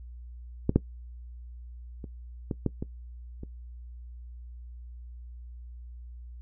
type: clicks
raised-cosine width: 3 ms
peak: -10 / -6 / -26 / -16 / -12 / -19 / -26 dBFS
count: 7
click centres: 0.694 / 0.76 / 2.042 / 2.512 / 2.663 / 2.825 / 3.434 s
effects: noise-tail reverb RT60 0.1 s tail -19 dB re dry + added 60 Hz sine -41 dBFS peak until 6.41 s